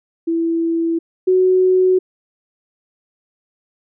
sine tone pair in turn, 331.6 / 370.7 Hz, E4 / F#4, +10 / +3 cents, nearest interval major second, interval 193 cents, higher second, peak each -15 / -10 dBFS, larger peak second, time 0.27-0.99 / 1.27-1.99 s, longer neither, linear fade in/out 10 ms, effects none

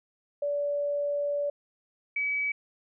sine tone pair in turn, 577 / 2282 Hz, D5 / C#7, -31 / +50 cents, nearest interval 2 octaves, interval 2381 cents, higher second, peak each -26 dBFS, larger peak neither, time 0.42-1.5 / 2.16-2.52 s, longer first, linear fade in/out 5 ms, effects none

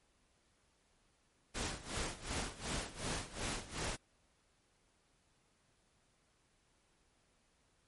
pink noise with tremolo, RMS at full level -38 dBFS, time 1.54-3.97 s, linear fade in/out 20 ms, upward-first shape sine, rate 2.7 Hz, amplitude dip 85%, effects pink hiss -74 dBFS RMS until 7.87 s + MP3 48 kbps

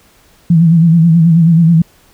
sine tone with vibrato, 165.9 Hz, E3, 11 cents sharp, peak -4 dBFS, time 0.5-1.82 s, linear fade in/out 5 ms, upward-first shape sine, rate 9.3 Hz, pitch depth 69 cents each way, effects pink hiss -48 dBFS RMS until 2.13 s

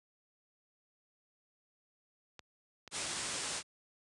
clicks, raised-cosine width 0.2 ms, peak -30 dBFS, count 3, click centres 2.393 / 2.877 / 3.066 s
white low-pass noise, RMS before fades -39 dBFS, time 2.91-3.63 s, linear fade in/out 50 ms, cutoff 9600 Hz, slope 96 dB/octave
effects high-pass 60 Hz 12 dB/octave

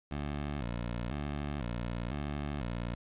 15% pulse tone with vibrato, 65.41 Hz, C2, in tune, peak -28 dBFS, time 0.11-2.95 s, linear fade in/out 5 ms, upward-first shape square, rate 1 Hz, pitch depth 180 cents each way, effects resampled to 8000 Hz + 10-bit

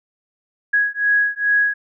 sine beating tone pair, 1661.2 / 1663.6 Hz, G#6 / G#6, 0 / +2 cents, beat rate 2.4 Hz, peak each -18 / -18 dBFS, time 0.73-1.74 s, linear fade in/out 10 ms, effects none

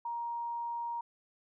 sine tone, 940 Hz, A#5, 14 cents sharp, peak -34 dBFS, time 0.05-1.01 s, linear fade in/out 5 ms, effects none

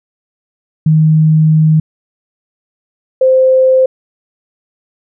sine tone pair in turn, 156.6 / 520.4 Hz, D#3 / C5, +11 / -9 cents, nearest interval octave + major sixth, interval 2080 cents, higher second, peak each -5 dBFS, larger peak neither, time 0.86-1.8 / 3.21-3.86 s, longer first, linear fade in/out 5 ms, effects none

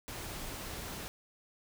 pink noise, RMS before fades -42 dBFS, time 0.08-1.08 s, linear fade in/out 0 ms, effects none

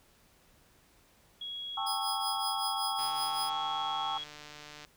sine tone, 3322 Hz, G#7, in tune, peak -37 dBFS, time 1.41-4.24 s, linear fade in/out 5 ms
sine chord, A dominant seventh, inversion third, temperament just, 792 / 880 / 1100 / 1320 Hz, G5 / A5 / C#6 / E6, +18 / 0 / -14 / +2 cents, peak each -36 / -37 / -38 / -39 dBFS, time 1.77-4.18 s, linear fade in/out 5 ms
sawtooth tone with tremolo, 5000 Hz, D#8, 8 cents sharp, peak -30 dBFS, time 1.86-3.5 s, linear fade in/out 10 ms, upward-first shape triangle, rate 5.3 Hz, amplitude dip 85%
click train, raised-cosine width 0.2 ms, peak -30 dBFS, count 278, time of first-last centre 2.99-4.849 s, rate 149 Hz
effects pink hiss -64 dBFS RMS until 4.96 s

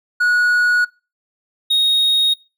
triangle tone pair in turn, 1459 / 3741 Hz, F#6 / A#7, -25 / +5 cents, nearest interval octave + major third, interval 1630 cents, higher second, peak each -11 dBFS, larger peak neither, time 0.2-0.85 / 1.7-2.34 s, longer first, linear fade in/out 10 ms, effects noise-tail reverb RT60 0.3 s tail -22 dB re dry

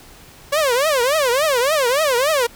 sawtooth tone with vibrato, 549 Hz, C#5, 17 cents flat, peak -11 dBFS, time 0.52-2.47 s, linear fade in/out 10 ms, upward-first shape triangle, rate 3.5 Hz, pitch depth 300 cents each way, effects pink hiss -44 dBFS RMS until 2.55 s

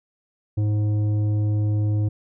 sine tone with tanh clipping, 105.2 Hz, G#2, 23 cents sharp, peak -20 dBFS, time 0.57-2.09 s, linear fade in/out 10 ms, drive 9 dB, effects none

